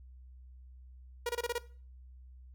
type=tone bursts; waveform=sawtooth; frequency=477.2 Hz; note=A#4; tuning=41 cents sharp; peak=-27 dBFS; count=6; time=1.26-1.583 s; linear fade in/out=5 ms; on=33 ms; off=25 ms; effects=noise-tail reverb RT60 0.4 s tail -18 dB re dry + added 63 Hz sine -50 dBFS peak until 2.54 s